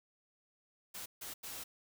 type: noise bursts at uneven times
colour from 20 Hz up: white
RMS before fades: -45 dBFS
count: 3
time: 0.94-1.06 / 1.21-1.34 / 1.43-1.64 s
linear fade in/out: 10 ms
effects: none